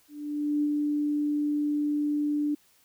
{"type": "tone with ADSR envelope", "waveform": "sine", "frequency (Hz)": 294.9, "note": "D4", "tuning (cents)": 7, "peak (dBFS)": -22, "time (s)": [0.08, 2.55], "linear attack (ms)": 550, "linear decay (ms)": 47, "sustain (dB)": -2, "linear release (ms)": 8, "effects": ["white hiss -63 dBFS RMS until 2.84 s"]}